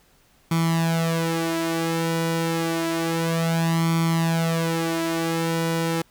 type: tone with flanger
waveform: sawtooth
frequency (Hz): 165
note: E3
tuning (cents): +2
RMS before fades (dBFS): -23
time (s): 0.51-6.02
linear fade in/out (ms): 5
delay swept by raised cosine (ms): 0.89 to 3.99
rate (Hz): 0.29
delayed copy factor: +0.75
effects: pink hiss -59 dBFS RMS until 6.1 s